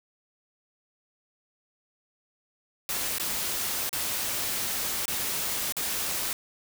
white noise with dropouts, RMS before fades -30 dBFS, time 2.89-6.33 s, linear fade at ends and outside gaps 1 ms, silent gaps 3.183-3.198 / 3.893-3.929 / 5.056-5.08 / 5.723-5.767 s, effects none

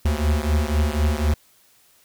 square beating tone pair, 73.42 / 77.42 Hz, D2 / D#2, 0 / -8 cents, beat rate 4 Hz, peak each -21 / -23 dBFS, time 0.05-1.34 s, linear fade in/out 5 ms, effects white hiss -57 dBFS RMS until 2.04 s

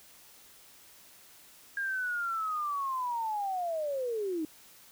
sine linear sweep, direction down, 1623 to 301.3 Hz, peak -30 dBFS, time 1.77-4.45 s, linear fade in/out 2 ms, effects white hiss -56 dBFS RMS until 4.91 s

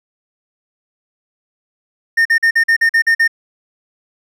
triangle tone bursts, 1826 Hz, A#6, 36 cents flat, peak -7 dBFS, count 9, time 2.17-3.278 s, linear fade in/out 10 ms, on 84 ms, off 44 ms, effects none

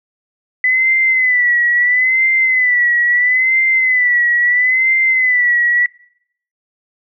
sine tone with vibrato, 2000 Hz, B6, 21 cents sharp, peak -10 dBFS, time 0.64-5.86 s, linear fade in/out 2 ms, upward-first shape sine, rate 0.75 Hz, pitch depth 73 cents each way, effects noise-tail reverb RT60 0.7 s tail -23 dB re dry

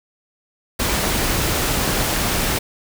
pink noise, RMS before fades -20 dBFS, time 0.79-2.59 s, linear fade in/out 10 ms, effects none

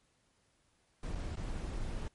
brown noise with dropouts, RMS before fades -38 dBFS, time 1.03-2.08 s, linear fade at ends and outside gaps 2 ms, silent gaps 1.15-1.154 / 1.356-1.37 s, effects pink hiss -73 dBFS RMS until 2.14 s + MP3 48 kbps

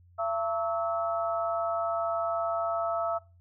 harmonic tone with a mistuned harmonic, 225.1 Hz, A3, 40 cents sharp, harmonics 3 / 4 / 5 / 6, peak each -29 / -39 / -40 / -32 dBFS, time 0.18-3.19 s, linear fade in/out 20 ms, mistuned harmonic 6, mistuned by -68 cents, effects noise-tail reverb RT60 0.3 s tail -21 dB re dry + added 88 Hz sine -55 dBFS peak until 3.4 s

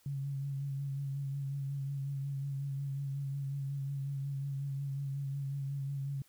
sine tone with vibrato, 138.59 Hz, C#3, in tune, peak -34 dBFS, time 0.06-6.22 s, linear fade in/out 2 ms, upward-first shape sine, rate 5.5 Hz, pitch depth 30 cents each way, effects white hiss -67 dBFS RMS until 6.28 s

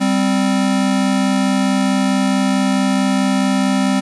square tone pair together, 196 / 260.6 Hz, G3 / C4, 0 / -7 cents, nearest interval perfect fourth, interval 493 cents, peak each -17 dBFS, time 0-4.01 s, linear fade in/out 20 ms, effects resampled to 24000 Hz + 8-bit

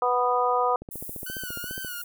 harmonic tone, 246.9 Hz, B3, in tune, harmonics 2 / 3 / 4 / 5, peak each -26 / -26 / -26 / -26 dBFS, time 0.02-0.76 s, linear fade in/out 2 ms
click train, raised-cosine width 2 ms, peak -25 dBFS, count 16, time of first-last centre 0.82-1.847 s, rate 14.6 Hz
white high-pass noise, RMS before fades -38 dBFS, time 0.91-2.04 s, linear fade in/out 5 ms, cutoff 10000 Hz, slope 24 dB/octave
sawtooth tone with vibrato, 1480 Hz, F#6, in tune, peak -32 dBFS, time 1.26-2.02 s, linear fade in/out 5 ms, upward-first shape sine, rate 2.4 Hz, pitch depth 75 cents each way
effects none

